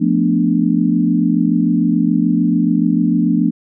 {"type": "chord", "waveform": "sine", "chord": "B half-diminished seventh", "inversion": "second", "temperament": "equal", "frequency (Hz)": [174.61, 220, 246.9, 293.7], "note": ["F3", "A3", "B3", "D4"], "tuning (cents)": [0, 0, 0, 0], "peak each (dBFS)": -17, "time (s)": [0, 3.51], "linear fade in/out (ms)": 20, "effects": []}